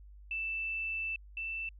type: tone pair in turn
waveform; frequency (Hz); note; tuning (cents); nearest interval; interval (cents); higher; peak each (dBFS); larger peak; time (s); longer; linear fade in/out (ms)
sine; 2651 / 2662; E7 / E7; +9 / +16; unison; 7; second; -33 / -35; first; 0.31-1.16 / 1.37-1.69; first; 2
effects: added 50 Hz sine -50 dBFS peak until 1.79 s